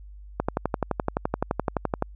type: click train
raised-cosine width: 1 ms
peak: -9 dBFS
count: 20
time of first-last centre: 0.4-2.024 s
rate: 11.7 Hz
effects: added 50 Hz sine -41 dBFS peak until 2.15 s